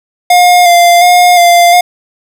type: tone with vibrato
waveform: square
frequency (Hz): 704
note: F5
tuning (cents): +14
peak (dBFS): -3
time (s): 0.3-1.81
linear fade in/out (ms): 5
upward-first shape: square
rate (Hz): 1.4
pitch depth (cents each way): 22
effects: none